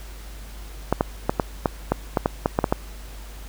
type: clicks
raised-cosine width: 1 ms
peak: -4 dBFS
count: 12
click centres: 0.926 / 1.009 / 1.295 / 1.398 / 1.658 / 1.92 / 2.172 / 2.259 / 2.459 / 2.589 / 2.642 / 2.725 s
effects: added 50 Hz sine -36 dBFS peak until 3.48 s + pink hiss -45 dBFS RMS until 3.48 s